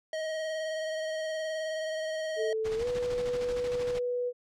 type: tone with vibrato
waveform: square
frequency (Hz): 631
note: D#5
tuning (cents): +24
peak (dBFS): -32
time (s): 0.13-2.53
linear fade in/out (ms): 2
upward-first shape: sine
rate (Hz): 19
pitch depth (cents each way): 20
type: tone with pitch glide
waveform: sine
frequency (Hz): 440 to 491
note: A4 to B4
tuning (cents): 0 to -10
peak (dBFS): -28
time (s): 2.36-4.33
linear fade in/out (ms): 50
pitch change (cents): +190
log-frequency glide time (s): 2.76-2.86
type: noise with tremolo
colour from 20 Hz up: pink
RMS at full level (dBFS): -40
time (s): 2.64-4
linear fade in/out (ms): 20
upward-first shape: square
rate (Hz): 13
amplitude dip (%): 50
effects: low-pass 6000 Hz 12 dB/octave